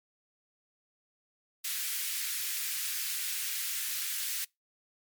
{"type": "high-pass noise", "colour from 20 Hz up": "white", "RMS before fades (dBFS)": -34, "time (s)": [1.64, 4.45], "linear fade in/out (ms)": 10, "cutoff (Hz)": 1600, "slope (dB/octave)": 24, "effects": ["noise-tail reverb RT60 0.2 s tail -26 dB re dry", "MP3 96 kbps"]}